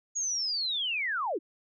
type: linear sweep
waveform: sine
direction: down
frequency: 6750 to 263.1 Hz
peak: -28 dBFS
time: 0.15-1.39 s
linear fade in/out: 20 ms
effects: none